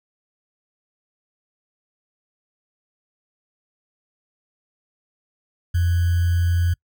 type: tone with sample-and-hold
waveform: sine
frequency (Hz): 86.5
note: F2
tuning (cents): -16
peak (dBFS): -16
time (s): 5.74-6.74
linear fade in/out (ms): 10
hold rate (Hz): 1575
effects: noise-tail reverb RT60 0.1 s tail -26 dB re dry